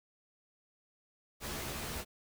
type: noise with comb filter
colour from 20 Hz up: pink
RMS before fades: -40 dBFS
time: 1.4-2.05 s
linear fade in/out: 50 ms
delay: 14 ms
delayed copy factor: +0.85
effects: none